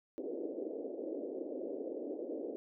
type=band-pass noise; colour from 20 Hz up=pink; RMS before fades=-41 dBFS; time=0.18-2.56 s; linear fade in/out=0 ms; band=280 to 560 Hz; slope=48 dB/octave; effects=none